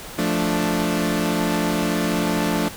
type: chord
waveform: sawtooth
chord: D minor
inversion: first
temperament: equal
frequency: 174.61 / 220 / 293.7 Hz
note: F3 / A3 / D4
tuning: 0 / 0 / 0 cents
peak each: -20 dBFS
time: 0.18-2.69 s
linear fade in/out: 10 ms
effects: pink hiss -36 dBFS RMS until 2.76 s